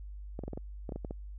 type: clicks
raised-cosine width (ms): 2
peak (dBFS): -25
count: 10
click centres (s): 0.391 / 0.437 / 0.48 / 0.533 / 0.575 / 0.892 / 0.922 / 0.96 / 1.048 / 1.109
effects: added 50 Hz sine -41 dBFS peak until 1.38 s